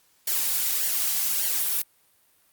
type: noise with flanger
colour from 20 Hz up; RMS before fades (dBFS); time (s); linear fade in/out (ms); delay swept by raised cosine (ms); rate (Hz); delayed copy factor
blue; -25; 0.27-1.82; 5; 0.78 to 3.28; 1.7; -0.65
effects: white hiss -63 dBFS RMS until 2.52 s + Opus 48 kbps